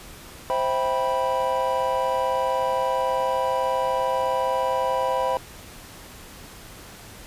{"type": "chord", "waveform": "triangle", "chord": "C major seventh", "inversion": "none", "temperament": "just", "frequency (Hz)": [523.3, 654.1, 784.9, 981.1], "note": ["C5", "E5", "G5", "B5"], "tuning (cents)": [0, -14, 2, -12], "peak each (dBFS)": [-23, -28, -27, -23], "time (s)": [0.5, 5.37], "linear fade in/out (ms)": 0, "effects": ["pink hiss -43 dBFS RMS until 7.26 s", "resampled to 32000 Hz"]}